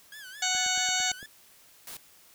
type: tone with vibrato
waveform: sawtooth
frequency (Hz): 1609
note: G6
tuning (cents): +45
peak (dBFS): -39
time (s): 0.12-1.26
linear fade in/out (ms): 2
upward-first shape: sine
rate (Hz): 4.6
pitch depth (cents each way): 140
type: harmonic tone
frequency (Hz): 740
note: F#5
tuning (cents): 0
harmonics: 1 / 2 / 3 / 4 / 5 / 6 / 8 / 9 / 10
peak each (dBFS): -34 / -34 / -34 / -34 / -34 / -34 / -34 / -34 / -34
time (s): 0.42-1.12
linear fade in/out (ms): 5
type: click train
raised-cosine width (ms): 2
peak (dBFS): -35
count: 7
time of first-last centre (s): 0.55-1.229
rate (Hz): 8.84
type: noise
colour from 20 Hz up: white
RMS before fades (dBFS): -42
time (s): 1.87-1.97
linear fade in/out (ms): 2
effects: white hiss -57 dBFS RMS until 2.34 s